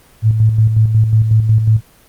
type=tone with tremolo; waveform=sine; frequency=110 Hz; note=A2; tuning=in tune; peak=-6 dBFS; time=0.22-1.81 s; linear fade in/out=50 ms; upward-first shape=square; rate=5.5 Hz; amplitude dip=50%; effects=pink hiss -47 dBFS RMS until 2.08 s + Opus 24 kbps